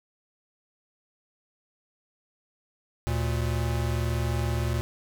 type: tone pair together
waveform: square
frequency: 74.4 / 116.7 Hz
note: D2 / A#2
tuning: +23 / +2 cents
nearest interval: minor sixth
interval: 779 cents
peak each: -29 / -28 dBFS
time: 3.07-4.81 s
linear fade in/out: 0 ms
effects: none